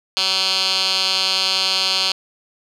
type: tone with band-pass filter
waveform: 10% pulse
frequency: 189.6 Hz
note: F#3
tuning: 43 cents sharp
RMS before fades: -19 dBFS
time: 0.17-2.12 s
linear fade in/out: 0 ms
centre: 4000 Hz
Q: 6.1
effects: none